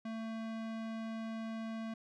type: tone with low-pass filter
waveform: square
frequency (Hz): 223.8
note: A3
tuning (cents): +30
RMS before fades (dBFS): -41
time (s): 0.05-1.94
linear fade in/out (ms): 5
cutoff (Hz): 3900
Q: 0.55
effects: none